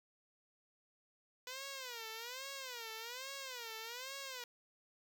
5% pulse tone with vibrato, 493.9 Hz, B4, in tune, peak -33 dBFS, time 1.47-4.44 s, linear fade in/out 2 ms, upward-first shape sine, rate 1.2 Hz, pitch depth 190 cents each way, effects none

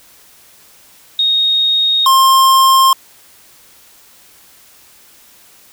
sine / square tone pair in turn, 3729 / 1061.3 Hz, A#7 / C6, 0 / +24 cents, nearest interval octave + minor seventh, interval 2176 cents, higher first, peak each -10 / -7 dBFS, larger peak second, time 1.19-2.06 / 2.06-2.93 s, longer neither, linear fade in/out 2 ms, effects white hiss -45 dBFS RMS until 5.72 s

